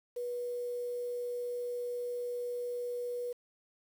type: tone with quantisation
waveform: sine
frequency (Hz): 486.9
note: B4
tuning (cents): -25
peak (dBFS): -34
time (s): 0.16-3.33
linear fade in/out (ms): 10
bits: 9
effects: none